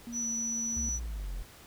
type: tone with pitch glide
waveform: sine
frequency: 235.9 to 228.9 Hz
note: A#3 to A#3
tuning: +21 to -31 cents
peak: -38 dBFS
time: 0.07-0.89 s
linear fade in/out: 0 ms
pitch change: -52 cents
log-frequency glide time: 0.19-0.25 s
type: tone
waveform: sine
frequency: 5920 Hz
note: F#8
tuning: in tune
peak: -31 dBFS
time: 0.12-1 s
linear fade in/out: 50 ms
type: exponential sweep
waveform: triangle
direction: down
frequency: 73.42 to 40.63 Hz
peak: -32 dBFS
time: 0.76-1.43 s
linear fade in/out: 10 ms
effects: pink hiss -53 dBFS RMS until 1.66 s